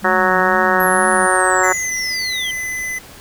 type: tone with vibrato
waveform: sine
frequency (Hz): 196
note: G3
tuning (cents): 0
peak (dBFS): -24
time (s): 0.02-1.27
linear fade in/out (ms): 20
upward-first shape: triangle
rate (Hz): 2.1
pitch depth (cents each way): 160
type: harmonic tone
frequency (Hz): 185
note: F#3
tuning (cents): 0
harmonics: 2 / 3 / 4 / 5 / 6 / 7 / 8 / 9 / 10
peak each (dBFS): -21 / -21 / -21 / -21 / -21 / -21 / -21 / -21 / -21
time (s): 0.04-1.73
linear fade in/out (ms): 10
type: linear sweep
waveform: sine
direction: down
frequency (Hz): 11540 to 3059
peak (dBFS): -22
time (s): 0.8-2.51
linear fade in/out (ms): 2
type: tone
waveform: square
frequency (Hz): 2016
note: B6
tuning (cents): +35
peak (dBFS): -22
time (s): 1.63-2.99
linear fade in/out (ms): 10
effects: pink hiss -39 dBFS RMS until 3.2 s